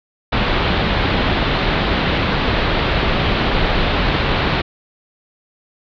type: low-pass noise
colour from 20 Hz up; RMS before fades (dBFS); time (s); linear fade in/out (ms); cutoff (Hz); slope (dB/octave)
pink; -17; 0.32-4.62; 10; 4100; 48
effects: none